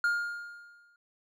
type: tone with exponential decay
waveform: triangle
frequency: 1414 Hz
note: F6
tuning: 21 cents sharp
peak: -21 dBFS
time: 0.04-0.96 s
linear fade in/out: 2 ms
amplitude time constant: 200 ms
effects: none